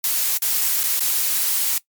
blue noise with dropouts, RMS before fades -20 dBFS, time 0.04-1.78 s, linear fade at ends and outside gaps 2 ms, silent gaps 0.375-0.42 / 0.834-0.838 / 0.995-1.005 s, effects noise-tail reverb RT60 0.1 s tail -19 dB re dry + MP3 96 kbps

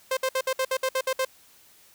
sawtooth tone bursts, 523.3 Hz, C5, in tune, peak -19 dBFS, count 10, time 0.11-1.25 s, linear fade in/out 5 ms, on 60 ms, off 60 ms, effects white hiss -56 dBFS RMS until 1.94 s

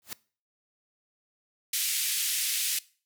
white noise with exponential growth, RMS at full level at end -33 dBFS, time 0.02-0.13 s, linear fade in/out 0 ms, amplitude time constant 22 ms
white band-pass noise, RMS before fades -29 dBFS, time 1.73-2.79 s, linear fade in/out 5 ms, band 2100 to 14000 Hz, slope 24 dB/octave
effects noise-tail reverb RT60 0.4 s tail -21 dB re dry

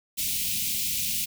white band-stop noise, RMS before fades -28 dBFS, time 0.17-1.26 s, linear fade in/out 20 ms, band 250 to 2300 Hz, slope 48 dB/octave, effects none

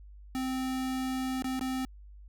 square tone with dropouts, 260 Hz, C4, 11 cents flat, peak -31 dBFS, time 0.35-1.85 s, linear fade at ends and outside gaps 0 ms, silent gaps 1.422-1.444 / 1.594-1.611 s, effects added 50 Hz sine -47 dBFS peak until 2.28 s

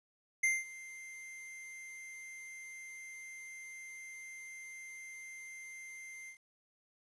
square tone with ADSR envelope, 2093 Hz, C7, in tune, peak -27 dBFS, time 0.43-6.38 s, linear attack 9 ms, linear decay 200 ms, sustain -20 dB, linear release 92 ms, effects resampled to 24000 Hz + 11-bit

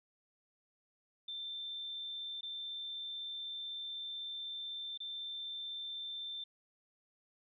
sine tone with dropouts, 3562 Hz, A7, 21 cents sharp, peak -40 dBFS, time 1.28-6.44 s, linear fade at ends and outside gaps 5 ms, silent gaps 2.41-2.43 / 4.976-5.002 s, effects none

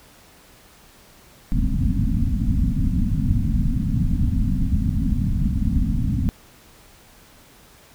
pink low-pass noise, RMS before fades -20 dBFS, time 1.52-6.29 s, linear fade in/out 0 ms, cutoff 270 Hz, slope 96 dB/octave, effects pink hiss -50 dBFS RMS until 7.94 s

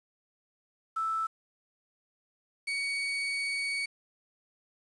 sine / 35% pulse tone pair in turn, 1318.5 / 2242 Hz, E6 / C#7, 0 / +19 cents, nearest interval major sixth, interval 919 cents, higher second, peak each -28 / -28 dBFS, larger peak neither, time 0.96-1.27 / 2.67-3.86 s, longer second, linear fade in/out 10 ms, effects resampled to 22050 Hz + 9-bit

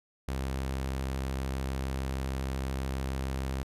sawtooth tone with vibrato, 66.4 Hz, C2, 26 cents sharp, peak -27 dBFS, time 0.28-3.63 s, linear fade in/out 0 ms, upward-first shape triangle, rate 7.1 Hz, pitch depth 12 cents each way, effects resampled to 32000 Hz

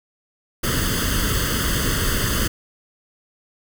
pink noise with comb filter, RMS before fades -21 dBFS, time 0.63-2.48 s, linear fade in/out 10 ms, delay 0.63 ms, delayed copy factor +0.85, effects none

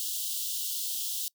white high-pass noise, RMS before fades -33 dBFS, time 0-1.28 s, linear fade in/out 0 ms, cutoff 2900 Hz, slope 96 dB/octave, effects noise-tail reverb RT60 0.1 s tail -24 dB re dry

